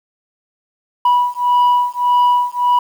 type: beating tone pair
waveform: sine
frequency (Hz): 978 / 979.7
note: B5 / B5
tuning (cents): -17 / -14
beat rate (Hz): 1.7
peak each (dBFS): -12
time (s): 1.05-2.79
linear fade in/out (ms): 5
effects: tanh soft clip ceiling -8 dBFS + 7-bit